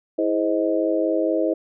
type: harmonic tone with a mistuned harmonic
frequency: 104.5 Hz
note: G#2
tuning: 11 cents sharp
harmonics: 3 / 4 / 5 / 6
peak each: -22 / -27 / -24 / -24 dBFS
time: 0.18-1.54 s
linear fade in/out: 10 ms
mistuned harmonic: 3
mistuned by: +66 cents
effects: none